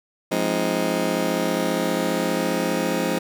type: chord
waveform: 20% pulse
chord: F minor seventh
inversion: none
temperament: just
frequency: 174.61 / 209.5 / 261.9 / 314.3 Hz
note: F3 / Ab3 / C4 / Eb4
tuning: 0 / +15 / +2 / +18 cents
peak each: -22 dBFS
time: 0.31-3.19 s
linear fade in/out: 10 ms
effects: none